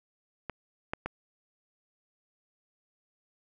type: clicks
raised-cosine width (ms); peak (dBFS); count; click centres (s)
0.5; -20 / -16 / -18; 3; 0.497 / 0.935 / 1.06
effects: none